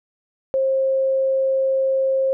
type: tone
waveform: sine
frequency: 533 Hz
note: C5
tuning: 32 cents sharp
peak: -16 dBFS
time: 0.54-2.33 s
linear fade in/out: 0 ms
effects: none